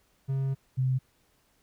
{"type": "tone pair in turn", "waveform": ["triangle", "sine"], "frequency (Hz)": [135, 129.81], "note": ["C#3", "C3"], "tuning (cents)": [-45, -13], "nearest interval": "minor second", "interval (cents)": 68, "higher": "first", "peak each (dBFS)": [-24, -23], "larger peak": "second", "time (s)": [[0.28, 0.55], [0.77, 0.99]], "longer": "first", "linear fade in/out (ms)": 20, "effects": ["pink hiss -68 dBFS RMS until 1.62 s"]}